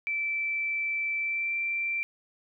sine tone with pitch glide, 2327 to 2351 Hz, D7 to D7, -17 to +1 cents, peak -27 dBFS, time 0.07-2.03 s, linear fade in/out 0 ms, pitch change +18 cents, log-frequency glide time 1.19-1.55 s, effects none

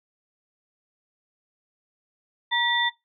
sine tone cluster, 944 / 1938 / 3556 Hz, A#5 / B6 / A7, +22 / -33 / +18 cents, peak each -25 dBFS, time 2.51-2.9 s, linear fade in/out 20 ms, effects noise-tail reverb RT60 0.2 s tail -19 dB re dry

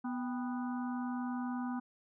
harmonic tone with a mistuned harmonic, 246.9 Hz, B3, in tune, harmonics 1 / 3 / 4 / 5 / 6, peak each -35 / -45 / -47 / -49 / -51 dBFS, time 0.04-1.8 s, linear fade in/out 10 ms, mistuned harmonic 3, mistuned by +99 cents, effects none

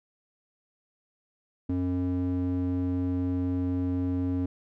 square tone with band-pass filter, 90.4 Hz, F#2, 40 cents flat, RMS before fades -28 dBFS, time 1.69-4.46 s, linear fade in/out 5 ms, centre 220 Hz, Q 4.3, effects none

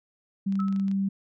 sine tone, 195.4 Hz, G3, 5 cents flat, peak -23 dBFS, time 0.46-1.09 s, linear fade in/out 10 ms
clicks, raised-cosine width 0.2 ms, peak -31 dBFS, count 9, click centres 0.524 / 0.555 / 0.602 / 0.683 / 0.726 / 0.762 / 0.798 / 0.882 / 0.914 s
sine tone with exponential decay, 1300 Hz, E6, 24 cents flat, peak -31 dBFS, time 0.59-0.9 s, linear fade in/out 5 ms, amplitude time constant 67 ms
effects none

